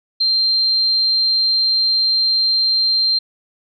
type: tone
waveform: sine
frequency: 4161 Hz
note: C8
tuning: 10 cents flat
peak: -13 dBFS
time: 0.2-3.19 s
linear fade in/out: 10 ms
effects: none